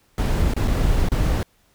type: noise with dropouts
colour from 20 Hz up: brown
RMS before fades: -19 dBFS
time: 0.18-1.43 s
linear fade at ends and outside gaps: 1 ms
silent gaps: 0.538-0.565 / 0.676-0.68 / 1.088-1.118 s
effects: pink hiss -61 dBFS RMS until 1.74 s

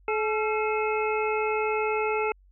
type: harmonic tone with a mistuned harmonic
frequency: 430.1 Hz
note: A4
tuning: 39 cents flat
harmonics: 1 / 2 / 3 / 5 / 6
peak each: -26 / -30 / -33 / -35 / -33 dBFS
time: 0.08-2.32 s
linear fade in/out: 2 ms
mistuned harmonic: 3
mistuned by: +81 cents
effects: added 47 Hz sine -54 dBFS peak until 2.51 s

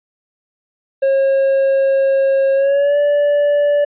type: tone with pitch glide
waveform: triangle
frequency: 542 to 580.9 Hz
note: C#5 to D5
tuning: -39 to -19 cents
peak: -9 dBFS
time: 1.02-3.85 s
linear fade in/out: 10 ms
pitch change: +120 cents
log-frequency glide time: 2.54-2.98 s
effects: resampled to 8000 Hz

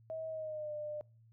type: tone with pitch glide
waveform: sine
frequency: 640 to 600.6 Hz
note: D#5 to D5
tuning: +49 to +39 cents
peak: -38 dBFS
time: 0.1-1.01 s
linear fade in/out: 0 ms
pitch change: -110 cents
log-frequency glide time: 0.28-0.71 s
effects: noise-tail reverb RT60 0.4 s tail -26 dB re dry + added 113 Hz sine -60 dBFS peak until 1.32 s

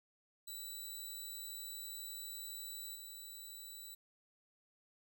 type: tone with level steps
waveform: 10% pulse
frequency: 3951 Hz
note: B7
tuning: in tune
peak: -37 / -41 dBFS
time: 0.47-3.95 s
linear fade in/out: 10 ms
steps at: 2.94 s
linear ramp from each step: 20 ms
effects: none

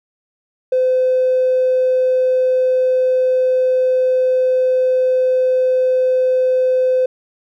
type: tone with tanh clipping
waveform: triangle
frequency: 512 Hz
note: C5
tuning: 38 cents flat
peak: -11 dBFS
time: 0.72-7.06 s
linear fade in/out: 5 ms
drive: 1 dB
effects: none

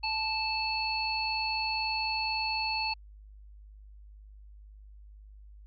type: harmonic tone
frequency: 878 Hz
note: A5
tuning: 4 cents flat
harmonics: 1 / 3 / 5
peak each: -33 / -33 / -33 dBFS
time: 0.03-2.94 s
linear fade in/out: 10 ms
effects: added 51 Hz sine -48 dBFS peak until 5.66 s

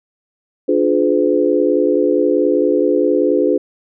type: chord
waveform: sine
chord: D diminished seventh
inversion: none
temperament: just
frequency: 293.7 / 352.4 / 422.9 / 507.5 Hz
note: D4 / F4 / Ab4 / Cb5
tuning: 0 / +16 / +31 / +47 cents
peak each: -17 dBFS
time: 0.68-3.58 s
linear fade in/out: 10 ms
effects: none

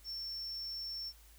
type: tone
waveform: triangle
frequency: 5420 Hz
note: E8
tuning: 47 cents sharp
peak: -38 dBFS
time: 0.04-1.13 s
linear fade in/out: 50 ms
effects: added 53 Hz sine -58 dBFS peak until 1.38 s + white hiss -63 dBFS RMS until 1.38 s

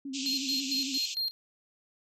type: tone with vibrato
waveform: sine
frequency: 270.3 Hz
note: C#4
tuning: 44 cents flat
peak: -35 dBFS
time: 0.05-0.98 s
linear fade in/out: 5 ms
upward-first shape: sine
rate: 11 Hz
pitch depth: 64 cents each way
type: band-pass noise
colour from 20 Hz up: pink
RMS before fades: -37 dBFS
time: 0.13-1.15 s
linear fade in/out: 20 ms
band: 2500 to 7600 Hz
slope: 96 dB/octave
type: tone with tremolo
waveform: triangle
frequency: 4208 Hz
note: C8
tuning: 9 cents sharp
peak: -27 dBFS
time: 0.26-1.31 s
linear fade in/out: 0 ms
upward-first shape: square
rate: 4.4 Hz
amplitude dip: 80%
effects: none

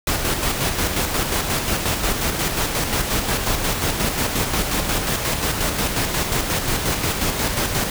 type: noise with tremolo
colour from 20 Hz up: pink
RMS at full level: -20 dBFS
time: 0.07-7.9 s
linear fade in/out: 2 ms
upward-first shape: square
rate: 5.6 Hz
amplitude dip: 40%
effects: none

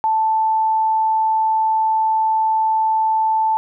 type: tone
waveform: sine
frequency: 880 Hz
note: A5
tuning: in tune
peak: -14 dBFS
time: 0.04-3.57 s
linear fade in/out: 0 ms
effects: none

